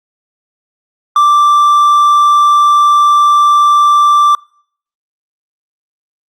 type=tone; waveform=triangle; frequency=1174.7 Hz; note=D6; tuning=in tune; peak=-3 dBFS; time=1.16-4.35 s; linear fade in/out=2 ms; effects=noise-tail reverb RT60 0.6 s tail -26 dB re dry + Opus 48 kbps